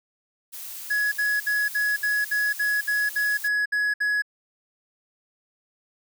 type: noise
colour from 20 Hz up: blue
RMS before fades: -37 dBFS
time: 0.52-3.49 s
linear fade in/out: 20 ms
type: tone bursts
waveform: triangle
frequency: 1681 Hz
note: G#6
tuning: 20 cents sharp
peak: -19 dBFS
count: 12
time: 0.9-4.222 s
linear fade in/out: 10 ms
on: 220 ms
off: 62 ms
effects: none